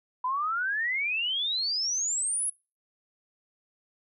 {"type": "exponential sweep", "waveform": "sine", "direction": "up", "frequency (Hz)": [987.8, 10850], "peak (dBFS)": -26, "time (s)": [0.24, 2.5], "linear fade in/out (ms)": 5, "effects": ["noise-tail reverb RT60 0.3 s tail -24 dB re dry"]}